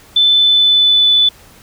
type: tone with pitch glide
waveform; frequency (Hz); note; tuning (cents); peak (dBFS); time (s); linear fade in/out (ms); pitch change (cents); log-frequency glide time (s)
sine; 3520 to 3486; A7 to A7; 0 to -17; -7; 0.16-1.29; 5; -17; 0.26-1.14
effects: pink hiss -43 dBFS RMS until 1.62 s